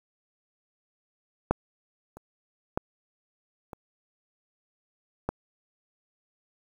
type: clicks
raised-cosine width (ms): 1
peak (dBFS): -7 / -30 / -12 / -25 / -13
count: 5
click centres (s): 1.51 / 2.17 / 2.775 / 3.732 / 5.29
effects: 8-bit